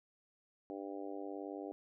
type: harmonic tone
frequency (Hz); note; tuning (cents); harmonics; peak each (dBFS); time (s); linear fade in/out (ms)
98.9; G2; +16; 3 / 4 / 5 / 6 / 7 / 8; -45 / -47 / -49 / -51 / -52 / -53; 0.7-1.72; 0
effects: none